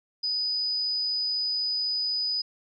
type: tone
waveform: sine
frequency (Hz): 4978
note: D#8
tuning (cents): 0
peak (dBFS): -25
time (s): 0.23-2.42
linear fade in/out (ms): 10
effects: none